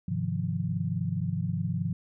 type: chord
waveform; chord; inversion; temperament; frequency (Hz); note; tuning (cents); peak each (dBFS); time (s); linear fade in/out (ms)
sine; F minor seventh; first; equal with one note detuned; 102.04 / 130.81 / 155.56 / 174.61; Ab2 / C3 / Eb3 / F3; -30 / 0 / 0 / 0; -33 / -34 / -33 / -31; 0.08-1.93; 5
effects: none